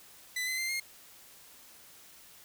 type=tone with pitch steps; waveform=sawtooth; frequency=2000 / 2043 / 2087 / 2132 Hz; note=B6 / C7 / C7 / C7; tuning=+21 / -42 / -5 / +32 cents; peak=-28 dBFS; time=0.36-0.8 s; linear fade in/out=5 ms; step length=110 ms; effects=white hiss -55 dBFS RMS until 2.44 s